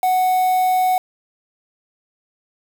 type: tone with quantisation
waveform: triangle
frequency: 740 Hz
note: F#5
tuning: in tune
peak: -12 dBFS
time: 0.03-0.98 s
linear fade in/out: 2 ms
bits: 5
effects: none